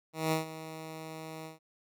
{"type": "tone with ADSR envelope", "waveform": "10% pulse", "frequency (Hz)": 159.1, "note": "D#3", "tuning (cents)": 39, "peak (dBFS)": -18, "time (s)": [0.13, 1.59], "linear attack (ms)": 190, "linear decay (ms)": 130, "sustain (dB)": -15, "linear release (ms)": 140, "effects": []}